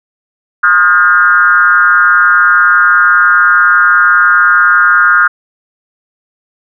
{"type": "tone with frequency modulation", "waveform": "sine", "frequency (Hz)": 1423, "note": "F6", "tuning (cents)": 32, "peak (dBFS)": -4, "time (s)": [0.63, 5.28], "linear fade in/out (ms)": 10, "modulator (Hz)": 176, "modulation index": 1.1, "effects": []}